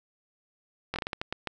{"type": "slowing click train", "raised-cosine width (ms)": 0.3, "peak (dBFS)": -15, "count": 9, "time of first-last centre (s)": [0.94, 1.473], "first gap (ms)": 20, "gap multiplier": 1.33, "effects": []}